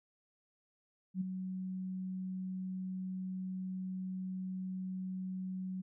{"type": "tone with ADSR envelope", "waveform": "sine", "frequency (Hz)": 186.5, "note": "F#3", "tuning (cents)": 14, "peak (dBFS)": -30, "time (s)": [1.14, 5.82], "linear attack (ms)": 70, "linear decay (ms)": 10, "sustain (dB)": -7, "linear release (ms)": 15, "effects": []}